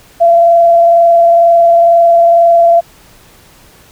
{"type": "tone with frequency modulation", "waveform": "sine", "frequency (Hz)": 680, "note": "F5", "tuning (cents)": -46, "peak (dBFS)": -3, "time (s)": [0.2, 2.81], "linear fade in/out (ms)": 20, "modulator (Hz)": 22.1, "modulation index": 0.32, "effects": ["pink hiss -42 dBFS RMS until 3.91 s"]}